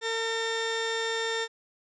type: tone pair together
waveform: sawtooth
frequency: 453.4 / 1813.6 Hz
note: A#4 / A#6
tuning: -48 / -48 cents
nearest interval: 2 octaves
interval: 2400 cents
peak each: -26 dBFS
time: 0.01-1.48 s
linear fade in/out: 50 ms
effects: resampled to 16000 Hz